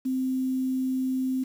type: tone with quantisation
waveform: sine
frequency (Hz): 260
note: C4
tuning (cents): -11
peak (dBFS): -24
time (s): 0.05-1.44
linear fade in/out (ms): 10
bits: 8
effects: none